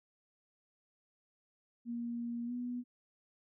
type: tone with pitch glide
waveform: sine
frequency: 236.4 to 245 Hz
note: A#3 to B3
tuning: +24 to -14 cents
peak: -36 dBFS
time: 1.85-2.84 s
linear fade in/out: 50 ms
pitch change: +62 cents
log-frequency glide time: 2.46-2.52 s
effects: none